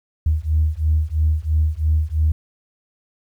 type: beating tone pair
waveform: sine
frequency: 76.3 / 79.3 Hz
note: D#2 / D#2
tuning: -33 / +33 cents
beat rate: 3 Hz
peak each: -18 dBFS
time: 0.26-2.32 s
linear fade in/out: 5 ms
effects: tanh soft clip ceiling -8 dBFS + 9-bit